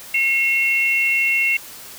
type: tone pair together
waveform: sine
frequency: 2164 / 2730 Hz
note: C#7 / F7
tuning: -42 / -40 cents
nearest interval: major third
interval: 402 cents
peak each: -18 dBFS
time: 0.14-1.57 s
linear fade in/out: 5 ms
effects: white hiss -38 dBFS RMS until 1.98 s